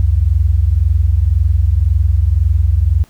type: tone pair together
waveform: sine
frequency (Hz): 65.41 / 87.31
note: C2 / F2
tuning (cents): 0 / 0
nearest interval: perfect fourth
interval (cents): 500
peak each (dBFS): -12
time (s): 0-3.04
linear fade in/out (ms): 0
effects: pink hiss -50 dBFS RMS until 3.09 s